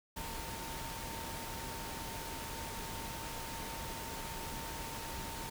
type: tone in noise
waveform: sine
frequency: 910 Hz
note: A#5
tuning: 42 cents flat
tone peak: -47 dBFS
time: 0.16-5.5 s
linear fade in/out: 10 ms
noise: pink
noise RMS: -43 dBFS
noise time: 0.16-5.5 s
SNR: -7 dB
effects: none